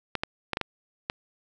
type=clicks; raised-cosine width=0.3 ms; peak=-11 dBFS; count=6; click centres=0.153 / 0.235 / 0.533 / 0.571 / 0.613 / 1.099 s; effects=none